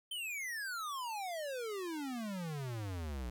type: exponential sweep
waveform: square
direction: down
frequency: 3136 to 58 Hz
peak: -39 dBFS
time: 0.11-3.3 s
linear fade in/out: 5 ms
effects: 13-bit